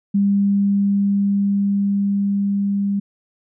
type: tone with level ramp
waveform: sine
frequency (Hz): 200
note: G3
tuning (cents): +35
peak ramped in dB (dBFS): -13 to -17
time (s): 0.14-3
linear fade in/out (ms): 10
effects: none